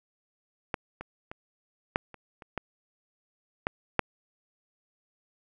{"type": "clicks", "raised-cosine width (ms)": 0.5, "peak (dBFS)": [-13, -23, -24, -9, -30, -30, -16, -11, -6], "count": 9, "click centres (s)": [0.742, 1.01, 1.315, 1.959, 2.143, 2.422, 2.577, 3.669, 3.993], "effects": []}